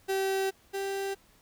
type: tone pair in turn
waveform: 35% pulse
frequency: 385.7 / 392 Hz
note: G4 / G4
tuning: -28 / 0 cents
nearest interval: unison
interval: 28 cents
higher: second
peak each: -25 / -29 dBFS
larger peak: first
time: 0.08-0.51 / 0.73-1.15 s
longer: first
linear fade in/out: 20 ms
effects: pink hiss -62 dBFS RMS until 1.41 s